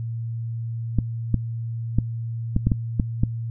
clicks, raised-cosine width 5 ms, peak -6 dBFS, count 8, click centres 0.987 / 1.343 / 1.986 / 2.564 / 2.67 / 2.718 / 2.998 / 3.235 s, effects noise-tail reverb RT60 0.3 s tail -26 dB re dry + added 115 Hz sine -26 dBFS peak until 3.5 s

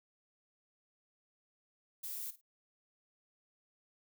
violet noise with echo, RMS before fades -42 dBFS, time 2.03-2.31 s, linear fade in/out 10 ms, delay 52 ms, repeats 2, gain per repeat -15 dB, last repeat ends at 2.414 s, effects none

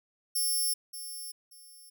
5% pulse tone with echo, 5400 Hz, E8, 41 cents sharp, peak -21 dBFS, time 0.35-0.74 s, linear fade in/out 10 ms, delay 580 ms, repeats 2, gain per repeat -12 dB, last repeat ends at 1.9 s, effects none

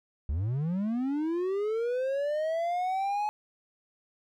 triangle linear sweep, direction up, 64.6 to 850 Hz, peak -25 dBFS, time 0.29-3.29 s, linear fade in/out 0 ms, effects none

